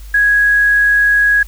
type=tone with quantisation; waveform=sine; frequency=1661.2 Hz; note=G#6; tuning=in tune; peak=-8 dBFS; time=0.14-1.43 s; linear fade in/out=5 ms; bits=6; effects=added 50 Hz sine -29 dBFS peak until 1.47 s + white hiss -44 dBFS RMS until 1.47 s